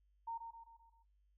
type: tone with echo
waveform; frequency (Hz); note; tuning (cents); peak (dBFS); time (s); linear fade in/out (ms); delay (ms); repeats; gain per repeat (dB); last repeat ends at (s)
sine; 919; A#5; -25; -40; 0.27-0.38; 10; 130; 5; -6; 1.03
effects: noise-tail reverb RT60 0.3 s tail -20 dB re dry + added 50 Hz sine -70 dBFS peak until 1.37 s